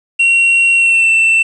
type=tone with pitch glide; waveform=triangle; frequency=2738 to 2680 Hz; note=F7 to E7; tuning=-35 to +28 cents; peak=-6 dBFS; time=0.19-1.43 s; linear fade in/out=10 ms; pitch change=-37 cents; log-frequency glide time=0.75-1.09 s; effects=resampled to 22050 Hz + 7-bit